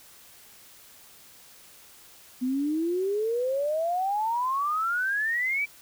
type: exponential sweep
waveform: sine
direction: up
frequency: 246.9 to 2343 Hz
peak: -24 dBFS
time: 2.41-5.66 s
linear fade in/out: 20 ms
effects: white hiss -52 dBFS RMS until 5.81 s